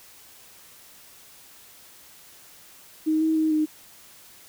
sine tone with pitch steps, 313 / 318.2 / 314.7 / 308 Hz, D#4 / D#4 / D#4 / D#4, +10 / +39 / +20 / -17 cents, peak -19 dBFS, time 3.06-3.66 s, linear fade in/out 20 ms, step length 150 ms, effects white hiss -50 dBFS RMS until 4.48 s

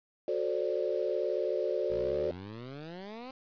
sine chord, D dominant seventh, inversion first, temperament just, 367.1 / 440.5 / 528.6 / 587.3 Hz, F#4 / A4 / C5 / D5, -14 / +2 / +18 / 0 cents, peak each -34 dBFS, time 0.28-2.31 s, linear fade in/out 2 ms
15% pulse exponential sweep, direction up, 53.4 to 267.4 Hz, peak -36 dBFS, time 1.9-3.31 s, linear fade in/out 5 ms
effects resampled to 11025 Hz + 9-bit

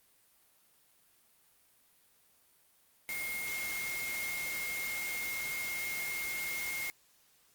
sine tone in noise, 2139 Hz, C7, 38 cents sharp, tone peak -36 dBFS, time 3.09-6.9 s, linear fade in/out 0 ms, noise white, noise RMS -41 dBFS, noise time 3.09-6.9 s, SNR +2 dB, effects white hiss -67 dBFS RMS until 7.54 s + Opus 32 kbps

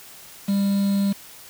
triangle tone with quantisation, 198.8 Hz, G3, 25 cents sharp, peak -16 dBFS, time 0.48-1.13 s, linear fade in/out 10 ms, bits 6, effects white hiss -44 dBFS RMS until 1.49 s

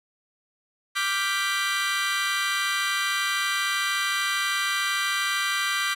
25% pulse chord, G dominant seventh, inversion second, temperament equal, 1174.7 / 1396.9 / 1568 / 1975.5 Hz, D6 / F6 / G6 / B6, 0 / 0 / 0 / 0 cents, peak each -25 / -30 / -24 / -25 dBFS, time 0.95-5.95 s, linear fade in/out 20 ms, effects low-pass 11000 Hz 12 dB/octave

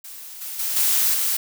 blue noise with level steps, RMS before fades -38 / -32 / -25 / -19 / -22 dBFS, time 0.04-1.37 s, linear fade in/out 5 ms, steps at 0.41 / 0.59 / 0.76 / 1.14 s, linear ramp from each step 5 ms, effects none

